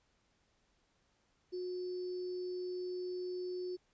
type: tone with sample-and-hold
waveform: sine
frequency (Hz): 363.1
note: F#4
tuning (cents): -33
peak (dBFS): -37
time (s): 1.52-3.77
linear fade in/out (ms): 20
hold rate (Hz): 4900
effects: pink hiss -75 dBFS RMS until 3.93 s + resampled to 16000 Hz